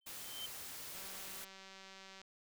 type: tone with exponential growth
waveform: sine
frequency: 3100 Hz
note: G7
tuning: 20 cents flat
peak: -40 dBFS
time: 0.01-0.46 s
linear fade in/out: 5 ms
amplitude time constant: 97 ms
type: noise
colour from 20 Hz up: white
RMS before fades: -48 dBFS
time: 0.06-1.45 s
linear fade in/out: 10 ms
type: click train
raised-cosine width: 0.2 ms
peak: -37 dBFS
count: 244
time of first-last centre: 0.95-2.216 s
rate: 192 Hz
effects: none